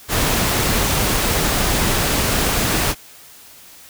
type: noise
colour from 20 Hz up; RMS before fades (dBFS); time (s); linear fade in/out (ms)
pink; -18; 0.08-2.95; 50
effects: white hiss -43 dBFS RMS until 3.89 s